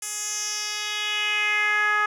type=tone with band-pass filter sweep; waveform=10% pulse; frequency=419.9 Hz; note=G#4; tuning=19 cents sharp; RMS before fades=-25 dBFS; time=0.02-2.06 s; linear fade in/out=5 ms; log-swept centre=8600 to 1400 Hz; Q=2.9; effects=none